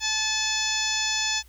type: harmonic tone with a mistuned harmonic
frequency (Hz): 868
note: A5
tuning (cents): -24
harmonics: 1 / 2 / 3 / 4 / 5 / 6 / 7 / 8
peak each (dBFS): -35 / -32 / -31 / -30 / -34 / -30 / -33 / -31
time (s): 0-1.43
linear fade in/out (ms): 50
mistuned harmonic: 3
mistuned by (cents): -24
effects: added 60 Hz sine -50 dBFS peak until 1.48 s + white hiss -59 dBFS RMS until 1.48 s